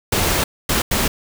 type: noise bursts at uneven times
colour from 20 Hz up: pink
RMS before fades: -18 dBFS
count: 3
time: 0.12-0.44 / 0.69-0.82 / 0.91-1.08 s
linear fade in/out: 5 ms
effects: none